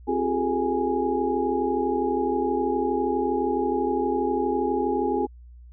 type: tone cluster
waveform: sine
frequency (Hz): 263.6 / 349.9 / 397 / 429.3 / 829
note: C4 / F4 / G4 / A4 / G#5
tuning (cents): +13 / +3 / +22 / -43 / -3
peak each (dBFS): -28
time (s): 0.07-5.27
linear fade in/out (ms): 20
effects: added 60 Hz sine -43 dBFS peak until 5.72 s